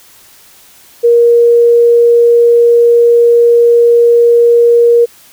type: tone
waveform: sine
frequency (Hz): 471.9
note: A#4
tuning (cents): +21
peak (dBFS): -3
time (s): 1.03-5.06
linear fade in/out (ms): 20
effects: white hiss -41 dBFS RMS until 5.32 s